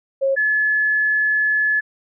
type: tone pair in turn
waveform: sine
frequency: 542 / 1715.3 Hz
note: C#5 / A6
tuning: -39 / -45 cents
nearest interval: octave + minor sixth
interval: 1994 cents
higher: second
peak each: -15 dBFS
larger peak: neither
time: 0.21-0.36 / 0.36-1.81 s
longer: second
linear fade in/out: 20 ms
effects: none